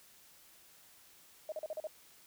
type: tone bursts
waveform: sine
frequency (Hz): 622.3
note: D#5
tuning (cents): 0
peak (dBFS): -36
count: 6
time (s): 1.49-1.871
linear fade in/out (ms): 2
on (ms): 31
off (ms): 39
effects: white hiss -61 dBFS RMS until 2.26 s